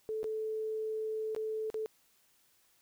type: tone with dropouts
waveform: sine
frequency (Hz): 436.6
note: A4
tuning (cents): -13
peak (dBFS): -33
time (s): 0.09-1.86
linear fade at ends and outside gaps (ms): 0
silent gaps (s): 0.231-0.242 / 1.349-1.363 / 1.701-1.743
effects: white hiss -69 dBFS RMS until 2.81 s